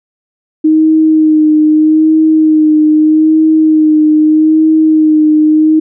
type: tone with vibrato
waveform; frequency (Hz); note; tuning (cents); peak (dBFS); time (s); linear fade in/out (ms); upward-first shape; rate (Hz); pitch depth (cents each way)
sine; 311.1; D#4; 0; -4; 0.64-5.8; 10; sine; 0.8; 25
effects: none